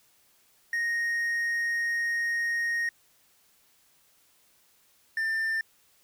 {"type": "tone pair in turn", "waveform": "triangle", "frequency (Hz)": [1864.7, 1790.7], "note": ["A#6", "A6"], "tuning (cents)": [0, 30], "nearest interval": "minor second", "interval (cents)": 70, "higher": "first", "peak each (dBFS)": -24, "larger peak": "neither", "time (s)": [[0.73, 2.89], [5.17, 5.61]], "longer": "first", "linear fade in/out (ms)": 2, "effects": ["white hiss -64 dBFS RMS until 6.03 s"]}